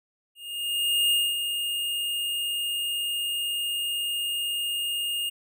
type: tone with ADSR envelope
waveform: square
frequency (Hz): 2834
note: F7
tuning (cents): +25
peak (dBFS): -20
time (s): 0.35-5.3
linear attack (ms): 760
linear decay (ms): 240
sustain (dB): -7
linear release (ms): 15
effects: none